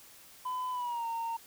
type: tone with pitch glide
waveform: sine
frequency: 1008 to 919 Hz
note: B5 to A#5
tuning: +35 to -25 cents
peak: -30 dBFS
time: 0.45-1.37 s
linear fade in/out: 10 ms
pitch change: -160 cents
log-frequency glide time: 0.71-1.06 s
effects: tanh soft clip ceiling -31 dBFS + white hiss -55 dBFS RMS until 1.46 s